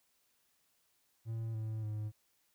triangle tone with pitch steps, 113.1 / 109.88 / 106.75 Hz, A2 / A2 / G#2, +48 / -2 / +48 cents, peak -34 dBFS, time 1.25-2.12 s, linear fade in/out 50 ms, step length 290 ms, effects white hiss -75 dBFS RMS until 2.54 s

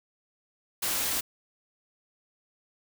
white band-stop noise, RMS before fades -29 dBFS, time 0.82-1.21 s, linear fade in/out 10 ms, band 110 to 160 Hz, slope 96 dB/octave, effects none

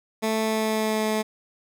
15% pulse tone with pitch glide, 220 to 216.5 Hz, A3 to A3, 0 to -28 cents, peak -16 dBFS, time 0.22-1.23 s, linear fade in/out 20 ms, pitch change -28 cents, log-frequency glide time 0.42-1.05 s, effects none

